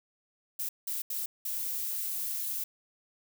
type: noise bursts at uneven times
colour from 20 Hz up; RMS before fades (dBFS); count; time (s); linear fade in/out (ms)
violet; -34; 4; 0.59-0.69 / 0.87-1.02 / 1.1-1.26 / 1.45-2.64; 5
effects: none